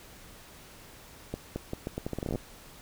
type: accelerating click train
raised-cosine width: 2 ms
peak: -19 dBFS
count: 16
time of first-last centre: 1.34-2.357 s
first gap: 220 ms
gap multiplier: 0.79
effects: pink hiss -51 dBFS RMS until 2.81 s